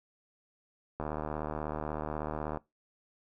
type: click train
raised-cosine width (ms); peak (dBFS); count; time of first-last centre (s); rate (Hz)
1; -21; 121; 1-2.573; 76.3
effects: noise-tail reverb RT60 0.2 s tail -21 dB re dry